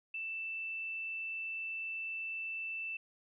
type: tone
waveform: sine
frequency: 2656 Hz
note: E7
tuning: 12 cents sharp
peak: -37 dBFS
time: 0.14-2.97 s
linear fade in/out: 5 ms
effects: none